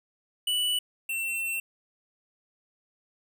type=tone pair in turn; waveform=square; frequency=2962 / 2701 Hz; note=F#7 / E7; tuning=+1 / +42 cents; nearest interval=major second; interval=159 cents; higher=first; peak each=-25 / -29 dBFS; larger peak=first; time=0.47-0.79 / 1.09-1.6 s; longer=second; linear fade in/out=5 ms; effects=10-bit